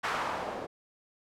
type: noise with low-pass filter sweep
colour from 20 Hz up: blue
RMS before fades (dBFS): -34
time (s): 0.03-0.67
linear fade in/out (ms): 20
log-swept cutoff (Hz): 1400 to 520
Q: 1.4
effects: none